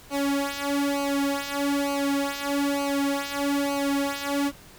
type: tone with flanger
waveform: sawtooth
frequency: 281.3 Hz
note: C#4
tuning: 26 cents sharp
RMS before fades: -26 dBFS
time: 0.1-4.52 s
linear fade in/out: 50 ms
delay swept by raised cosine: 0.56 to 3.46 ms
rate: 1.1 Hz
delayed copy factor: -1
effects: pink hiss -49 dBFS RMS until 4.78 s